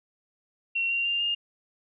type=tone with pitch steps; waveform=sine; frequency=2732 / 2762 / 2793 / 2823 Hz; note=F7 / F7 / F7 / F7; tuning=-39 / -20 / -1 / +18 cents; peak=-24 dBFS; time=0.75-1.35 s; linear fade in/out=10 ms; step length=150 ms; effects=none